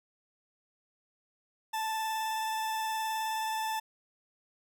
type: tone with vibrato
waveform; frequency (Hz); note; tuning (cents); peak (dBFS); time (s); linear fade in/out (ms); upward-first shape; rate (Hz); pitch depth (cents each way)
40% pulse; 880; A5; 0; -30; 1.73-3.8; 10; sine; 19; 15
effects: none